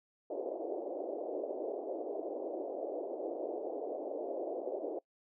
white band-pass noise, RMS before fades -39 dBFS, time 0.3-4.99 s, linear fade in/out 5 ms, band 310 to 660 Hz, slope 48 dB/octave, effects noise-tail reverb RT60 0.1 s tail -23 dB re dry

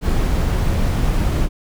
brown noise, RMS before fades -17 dBFS, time 0.01-1.49 s, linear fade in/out 50 ms, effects none

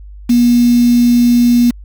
sine tone with quantisation, 240.7 Hz, B3, 44 cents flat, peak -6 dBFS, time 0.29-1.71 s, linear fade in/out 10 ms, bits 4, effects added 50 Hz sine -30 dBFS peak until 1.84 s

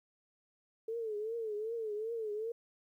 sine tone with vibrato, 440 Hz, A4, in tune, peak -35 dBFS, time 0.88-2.52 s, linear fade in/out 5 ms, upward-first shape triangle, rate 2.6 Hz, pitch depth 120 cents each way, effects 12-bit

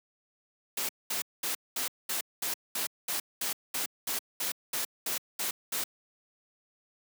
white noise bursts, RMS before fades -32 dBFS, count 16, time 0.77-5.84 s, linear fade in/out 5 ms, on 120 ms, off 210 ms, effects high-pass 200 Hz 12 dB/octave

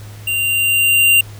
square tone with level ramp, 2779 Hz, F7, 9 cents flat, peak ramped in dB -17 to -8 dBFS, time 0.27-1.21 s, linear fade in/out 5 ms, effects added 104 Hz sine -32 dBFS peak until 1.39 s + pink hiss -41 dBFS RMS until 1.39 s

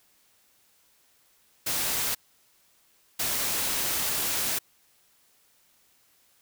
white noise bursts at uneven times, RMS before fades -28 dBFS, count 2, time 1.66-2.15 / 3.19-4.59 s, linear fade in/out 10 ms, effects white hiss -64 dBFS RMS until 6.41 s

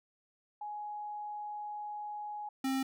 sine / square tone pair in turn, 836 / 266.2 Hz, G#5 / C4, +11 / +30 cents, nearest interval octave + minor sixth, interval 1981 cents, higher first, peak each -38 / -31 dBFS, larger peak second, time 0.61-2.49 / 2.64-2.83 s, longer first, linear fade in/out 5 ms, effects none

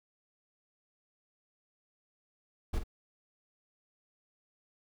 brown noise with echo, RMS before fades -30 dBFS, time 2.73-2.79 s, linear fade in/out 10 ms, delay 47 ms, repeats 1, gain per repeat -9 dB, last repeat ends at 2.837 s, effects none

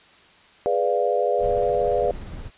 sine chord, G# diminished seventh, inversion none, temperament equal, 415.3 / 493.9 / 587.3 / 698.5 Hz, G#4 / B4 / D5 / F5, 0 / 0 / 0 / 0 cents, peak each -25 / -23 / -24 / -25 dBFS, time 0.66-2.11 s, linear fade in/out 0 ms
brown noise with tremolo, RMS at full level -33 dBFS, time 1.38-2.51 s, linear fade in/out 50 ms, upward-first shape triangle, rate 17 Hz, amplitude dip 35%
effects white hiss -52 dBFS RMS until 2.57 s + resampled to 8000 Hz

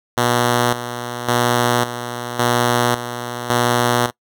5% pulse tone with tremolo, 120.9 Hz, B2, 36 cents flat, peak -3 dBFS, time 0.17-4.11 s, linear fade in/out 10 ms, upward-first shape square, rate 0.9 Hz, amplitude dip 70%, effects noise-tail reverb RT60 0.1 s tail -22 dB re dry

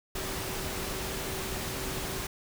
sine tone in noise, 381.8 Hz, G4, 46 cents flat, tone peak -42 dBFS, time 0.15-2.27 s, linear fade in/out 5 ms, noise pink, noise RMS -35 dBFS, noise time 0.15-2.27 s, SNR -10 dB, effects none

